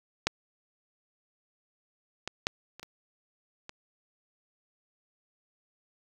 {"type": "clicks", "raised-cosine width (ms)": 0.2, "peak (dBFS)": [-7, -16, -9, -27, -26, -24], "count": 6, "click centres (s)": [0.27, 2.276, 2.469, 2.796, 2.83, 3.694], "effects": ["8-bit"]}